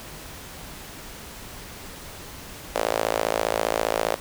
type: tone with high-pass filter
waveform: sawtooth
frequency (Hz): 55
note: A1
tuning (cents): 0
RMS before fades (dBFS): -25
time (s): 2.75-4.16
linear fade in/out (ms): 5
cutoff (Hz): 560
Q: 2.6
effects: pink hiss -40 dBFS RMS until 4.2 s